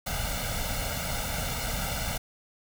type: noise with comb filter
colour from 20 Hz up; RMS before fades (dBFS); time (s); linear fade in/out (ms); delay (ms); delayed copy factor
pink; -31; 0.06-2.18; 10; 1.4; +0.9
effects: none